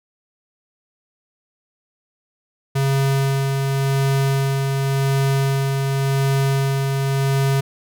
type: tone with tremolo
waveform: square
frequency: 136.6 Hz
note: C#3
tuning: 25 cents flat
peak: -16 dBFS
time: 2.75-7.61 s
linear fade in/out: 10 ms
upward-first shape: sine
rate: 0.9 Hz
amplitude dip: 30%
effects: none